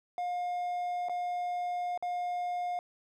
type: tone with dropouts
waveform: triangle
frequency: 712 Hz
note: F5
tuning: 33 cents sharp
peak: -29 dBFS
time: 0.18-2.79 s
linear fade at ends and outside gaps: 1 ms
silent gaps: 1.086-1.095 / 1.976-2.025 s
effects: none